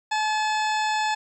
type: harmonic tone with a mistuned harmonic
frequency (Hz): 859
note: A5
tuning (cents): -42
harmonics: 1 / 2 / 3 / 4 / 5 / 6 / 8 / 9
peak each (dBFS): -23 / -29 / -33 / -35 / -37 / -39 / -41 / -42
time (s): 0.11-1.15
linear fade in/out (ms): 10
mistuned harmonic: 4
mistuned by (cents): +39
effects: 10-bit